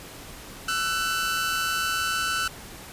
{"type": "tone pair together", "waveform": "sawtooth", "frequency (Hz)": [1333.4, 1500], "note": ["E6", "F#6"], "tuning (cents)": [19, 23], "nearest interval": "major second", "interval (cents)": 204, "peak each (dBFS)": [-24, -23], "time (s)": [0.68, 2.48], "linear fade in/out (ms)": 5, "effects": ["pink hiss -42 dBFS RMS until 2.92 s", "resampled to 32000 Hz"]}